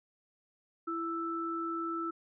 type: tone pair together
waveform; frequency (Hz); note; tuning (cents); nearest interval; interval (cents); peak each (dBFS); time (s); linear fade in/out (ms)
sine; 332.4 / 1321.2; E4 / E6; +15 / +4; 2 octaves; 2389; -36 / -35; 0.87-2.11; 10
effects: none